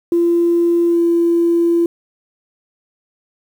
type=tone with pitch glide; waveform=sine; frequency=342.1 to 339.7 Hz; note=F4 to F4; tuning=-36 to -48 cents; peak=-10 dBFS; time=0.12-1.86 s; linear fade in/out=2 ms; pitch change=-12 cents; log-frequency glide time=0.87-0.99 s; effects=tanh soft clip ceiling -6 dBFS + 7-bit